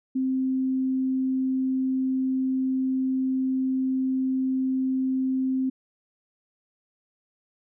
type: tone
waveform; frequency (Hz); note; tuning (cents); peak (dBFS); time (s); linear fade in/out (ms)
sine; 261.6; C4; 0; -22; 0.15-5.7; 10
effects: none